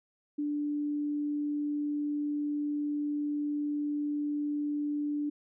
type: tone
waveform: sine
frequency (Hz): 293.7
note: D4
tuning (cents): 0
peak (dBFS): -29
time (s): 0.38-5.3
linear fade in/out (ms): 10
effects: none